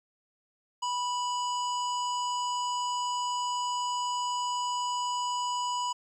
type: harmonic tone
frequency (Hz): 984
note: B5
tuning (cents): -7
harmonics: 1 / 3 / 5 / 7 / 8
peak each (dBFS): -29 / -38 / -43 / -41 / -48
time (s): 0.82-5.93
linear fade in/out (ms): 10
effects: 11-bit